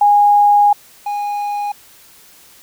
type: tone pair in turn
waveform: sine / triangle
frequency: 822 / 822 Hz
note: G#5 / G#5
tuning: -18 / -18 cents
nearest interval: unison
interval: 0 cents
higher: neither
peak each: -7 / -16 dBFS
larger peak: first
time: 0.01-0.73 / 1.06-1.72 s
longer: first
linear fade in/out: 5 ms
effects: white hiss -45 dBFS RMS until 2.62 s